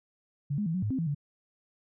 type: tone with pitch steps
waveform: sine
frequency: 142.8 / 207.6 / 163.1 / 184.8 / 105 / 263.4 / 165.3 / 144.3 Hz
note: D3 / G#3 / E3 / F#3 / G#2 / C4 / E3 / D3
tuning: -48 / 0 / -18 / -2 / +19 / +12 / +5 / -30 cents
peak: -27 dBFS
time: 0.5-1.148 s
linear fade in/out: 10 ms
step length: 81 ms
effects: none